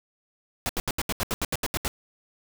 pink noise bursts, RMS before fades -27 dBFS, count 12, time 0.66-1.88 s, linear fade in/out 0 ms, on 32 ms, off 76 ms, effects none

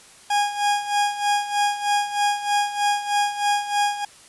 40% pulse tone with tremolo, 821 Hz, G#5, 20 cents flat, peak -16 dBFS, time 0.3-4.05 s, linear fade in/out 5 ms, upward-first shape sine, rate 3.2 Hz, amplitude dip 75%, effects white hiss -48 dBFS RMS until 4.28 s + resampled to 24000 Hz

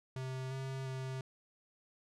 square tone with pitch steps, 130.6 / 133.2 / 131.4 Hz, C3 / C3 / C3, -3 / +31 / +8 cents, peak -39 dBFS, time 0.16-1.21 s, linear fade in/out 2 ms, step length 350 ms, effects low-pass 8000 Hz 12 dB/octave

